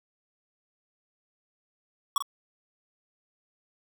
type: tone with echo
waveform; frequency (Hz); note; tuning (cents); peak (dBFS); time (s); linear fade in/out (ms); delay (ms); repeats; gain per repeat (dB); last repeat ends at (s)
square; 1123; C#6; +22; -22; 2.16-2.18; 2; 44; 1; -8; 2.224
effects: none